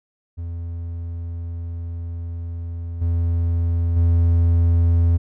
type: tone with level steps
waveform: triangle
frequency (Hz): 84.7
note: E2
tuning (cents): +48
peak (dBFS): -24 / -15 / -11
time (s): 0.37-5.18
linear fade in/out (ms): 20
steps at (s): 3.01 / 3.96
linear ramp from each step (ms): 10
effects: none